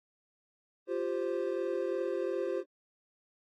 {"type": "chord", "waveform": "triangle", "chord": "F suspended second", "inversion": "none", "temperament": "equal", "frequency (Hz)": [349.2, 392, 523.3], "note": ["F4", "G4", "C5"], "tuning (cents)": [0, 0, 0], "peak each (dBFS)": [-33, -33, -33], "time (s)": [0.87, 2.64], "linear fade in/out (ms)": 50, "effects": ["AAC 32 kbps"]}